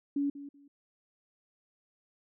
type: tone with echo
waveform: sine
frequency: 283.2 Hz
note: C#4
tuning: 37 cents sharp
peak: -27 dBFS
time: 0.16-0.3 s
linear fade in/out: 5 ms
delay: 190 ms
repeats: 2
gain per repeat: -14 dB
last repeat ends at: 0.68 s
effects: none